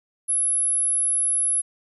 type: tone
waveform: sine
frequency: 10950 Hz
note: F9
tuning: 35 cents flat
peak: -19 dBFS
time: 0.28-1.62 s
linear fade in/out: 20 ms
effects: 10-bit